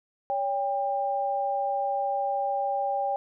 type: tone pair together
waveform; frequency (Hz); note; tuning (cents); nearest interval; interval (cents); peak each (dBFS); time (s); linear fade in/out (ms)
sine; 563.6 / 797; C#5 / G5; +29 / +28; tritone; 599; -30 / -26; 0.3-3.16; 0
effects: none